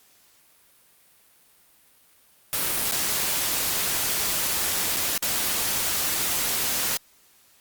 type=noise with dropouts; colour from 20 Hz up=white; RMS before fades=-25 dBFS; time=2.53-6.97 s; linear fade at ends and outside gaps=0 ms; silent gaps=2.912-2.921 / 4.963-4.968 / 5.178-5.225 s; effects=white hiss -58 dBFS RMS until 7.6 s + Opus 48 kbps